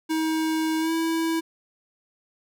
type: tone with pitch glide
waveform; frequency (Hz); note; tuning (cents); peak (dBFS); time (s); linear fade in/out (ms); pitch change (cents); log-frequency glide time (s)
square; 317.9 to 327; D#4 to E4; +37 to -14; -23; 0.09-1.41; 20; +49; 0.79-0.92
effects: none